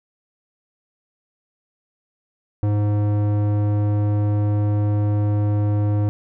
square tone with low-pass filter, 103.83 Hz, G#2, in tune, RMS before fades -19 dBFS, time 2.63-6.09 s, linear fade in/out 0 ms, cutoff 670 Hz, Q 0.6, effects none

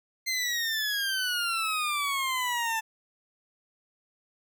20% pulse exponential sweep, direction down, 2093 to 880 Hz, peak -22 dBFS, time 0.26-2.81 s, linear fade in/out 20 ms, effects none

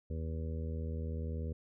harmonic tone, 80.3 Hz, E2, 45 cents flat, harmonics 1 / 2 / 3 / 4 / 5 / 6 / 7, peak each -36 / -44 / -46 / -56 / -50 / -48 / -56 dBFS, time 0.1-1.53 s, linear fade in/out 5 ms, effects none

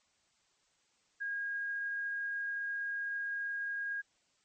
sine tone, 1631 Hz, G#6, 32 cents flat, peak -34 dBFS, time 1.2-4.02 s, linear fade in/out 20 ms, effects white hiss -73 dBFS RMS until 4.44 s + MP3 32 kbps

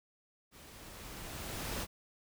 pink noise with level ramp, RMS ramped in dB -55 to -37 dBFS, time 0.51-1.87 s, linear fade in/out 50 ms, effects none

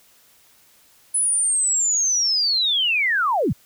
sine linear sweep, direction down, 10190 to 72.3 Hz, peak -17 dBFS, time 1.14-3.53 s, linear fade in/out 10 ms, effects white hiss -55 dBFS RMS until 3.65 s

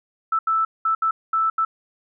sine tone bursts at uneven times, 1318.5 Hz, E6, in tune, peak -17 dBFS, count 6, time 0.32-0.39 / 0.47-0.65 / 0.85-0.95 / 1.02-1.11 / 1.33-1.5 / 1.58-1.65 s, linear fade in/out 5 ms, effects none

